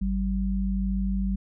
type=tone pair together; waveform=sine; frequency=50.89 / 192.8 Hz; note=G#1 / G3; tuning=-34 / -28 cents; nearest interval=octave + major seventh; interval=2306 cents; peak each=-26 dBFS; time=0.01-1.36 s; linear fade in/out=10 ms; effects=none